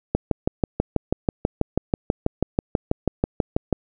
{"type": "click train", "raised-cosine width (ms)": 2, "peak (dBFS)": -5, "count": 23, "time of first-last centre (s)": [0.15, 3.727], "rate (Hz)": 6.15, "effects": []}